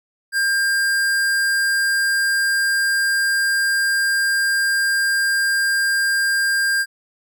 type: tone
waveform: square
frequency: 1600 Hz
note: G6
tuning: 35 cents sharp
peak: -17 dBFS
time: 0.32-6.86 s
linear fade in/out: 50 ms
effects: none